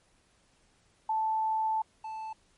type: tone pair in turn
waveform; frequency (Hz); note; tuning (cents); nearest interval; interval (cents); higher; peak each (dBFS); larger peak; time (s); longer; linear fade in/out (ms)
sine / triangle; 878 / 878; A5 / A5; -4 / -4; unison; 0; neither; -26 / -34; first; 1.09-1.82 / 2.04-2.33; first; 5
effects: pink hiss -67 dBFS RMS until 2.57 s + MP3 48 kbps